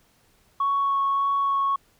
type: tone with vibrato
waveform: sine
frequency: 1108.7 Hz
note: C#6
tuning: in tune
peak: -19 dBFS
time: 0.6-1.76 s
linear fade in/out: 5 ms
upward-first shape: sine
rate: 1.7 Hz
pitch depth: 9 cents each way
effects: tanh soft clip ceiling -16 dBFS + pink hiss -62 dBFS RMS until 1.99 s